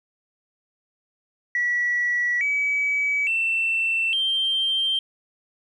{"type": "tone with pitch steps", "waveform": "sine", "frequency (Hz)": [1941, 2282, 2682, 3153], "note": ["B6", "C#7", "E7", "G7"], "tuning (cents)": [-31, 50, 29, 9], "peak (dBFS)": -19, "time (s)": [1.55, 4.99], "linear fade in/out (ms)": 2, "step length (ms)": 860, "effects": ["tanh soft clip ceiling -15 dBFS", "10-bit"]}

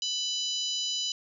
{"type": "harmonic tone", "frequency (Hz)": 994, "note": "B5", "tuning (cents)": 11, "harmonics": [3, 4, 5, 6, 7], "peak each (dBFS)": [-32, -34, -36, -38, -39], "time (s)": [0.02, 1.12], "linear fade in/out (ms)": 2, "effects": []}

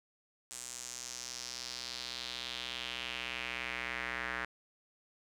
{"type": "tone with band-pass filter sweep", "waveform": "square", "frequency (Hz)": 61.74, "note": "B1", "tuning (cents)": 0, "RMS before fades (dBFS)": -41, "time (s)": [0.51, 4.45], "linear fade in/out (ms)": 0, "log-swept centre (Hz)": [7900, 1700], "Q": 2.8, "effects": []}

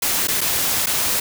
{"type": "noise with dropouts", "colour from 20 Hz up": "white", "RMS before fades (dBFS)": -20, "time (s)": [0.02, 1.2], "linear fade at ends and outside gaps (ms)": 5, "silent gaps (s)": [[0.273, 0.282], [0.408, 0.412], [0.86, 0.868]], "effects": []}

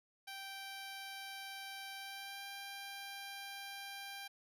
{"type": "tone with pitch glide", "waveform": "10% pulse", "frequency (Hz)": [782, 792.9], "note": ["G5", "G5"], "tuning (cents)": [-4, 20], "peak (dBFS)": -37, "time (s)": [0.27, 4.28], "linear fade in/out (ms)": 10, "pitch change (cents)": 24, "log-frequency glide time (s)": [1.97, 2.44], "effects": []}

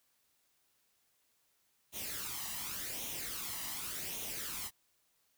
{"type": "noise with flanger", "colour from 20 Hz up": "white", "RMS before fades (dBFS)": -41, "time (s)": [1.92, 4.71], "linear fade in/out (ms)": 50, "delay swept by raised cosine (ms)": [0.31, 1.03], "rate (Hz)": 0.88, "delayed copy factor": 0.6, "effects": ["white hiss -75 dBFS RMS until 5.37 s"]}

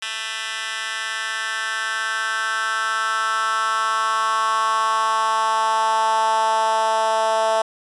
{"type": "tone with high-pass filter sweep", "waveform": "10% pulse", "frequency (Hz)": 221.1, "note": "A3", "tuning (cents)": 9, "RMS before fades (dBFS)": -21, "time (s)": [0.02, 7.62], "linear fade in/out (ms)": 5, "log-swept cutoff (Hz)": [2200, 710], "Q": 4, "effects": ["resampled to 24000 Hz"]}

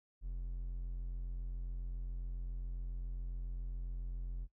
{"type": "tone", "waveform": "triangle", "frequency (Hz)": 43.65, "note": "F1", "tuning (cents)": 0, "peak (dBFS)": -36, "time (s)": [0.21, 4.48], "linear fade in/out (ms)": 50, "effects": ["noise-tail reverb RT60 0.1 s tail -21 dB re dry"]}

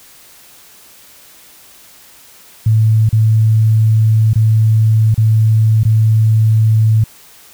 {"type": "tone with dropouts", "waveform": "sine", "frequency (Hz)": 110, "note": "A2", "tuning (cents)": 0, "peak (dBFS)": -7, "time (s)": [2.66, 7.04], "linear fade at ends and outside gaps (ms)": 5, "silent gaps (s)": [[3.091, 3.127], [4.334, 4.356], [5.144, 5.177], [5.834, 5.851]], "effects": ["white hiss -42 dBFS RMS until 7.53 s"]}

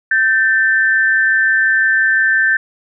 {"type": "tone pair together", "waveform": "sine", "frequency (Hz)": [1552, 1777.7], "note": ["G6", "A6"], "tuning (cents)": [-18, 17], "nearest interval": "major second", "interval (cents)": 235, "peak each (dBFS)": -13, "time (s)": [0.11, 2.57], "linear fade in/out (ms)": 5, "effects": []}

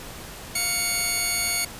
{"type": "tone pair together", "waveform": "10% pulse", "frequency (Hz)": [701.5, 2223], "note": ["F5", "C#7"], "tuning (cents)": [8, 4], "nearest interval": "octave + minor sixth", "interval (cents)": 1996, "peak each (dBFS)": [-24, -14], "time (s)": [0.55, 1.65], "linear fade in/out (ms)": 5, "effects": ["pink hiss -39 dBFS RMS until 1.79 s", "resampled to 32000 Hz"]}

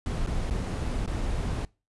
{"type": "noise with dropouts", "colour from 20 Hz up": "brown", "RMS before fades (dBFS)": -29, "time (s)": [0.06, 1.65], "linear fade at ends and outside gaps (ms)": 1, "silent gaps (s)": [[0.264, 0.271], [0.5, 0.508], [1.061, 1.076]], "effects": ["noise-tail reverb RT60 0.3 s tail -24 dB re dry", "resampled to 24000 Hz"]}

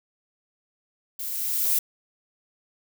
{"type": "noise with level ramp", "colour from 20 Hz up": "violet", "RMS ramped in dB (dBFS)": [-33, -21], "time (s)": [1.19, 1.79], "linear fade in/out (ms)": 5, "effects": []}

